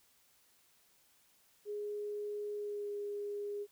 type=tone with pitch glide; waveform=sine; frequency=415.3 to 409.8 Hz; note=G#4 to G#4; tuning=0 to -23 cents; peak=-37 dBFS; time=1.65-3.67 s; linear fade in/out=50 ms; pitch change=-23 cents; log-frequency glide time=2.55-2.92 s; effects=white hiss -69 dBFS RMS until 3.71 s